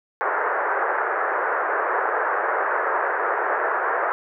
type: band-pass noise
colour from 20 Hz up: white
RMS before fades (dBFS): -23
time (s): 0.21-4.12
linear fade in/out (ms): 0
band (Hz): 390 to 1700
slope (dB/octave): 48
effects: none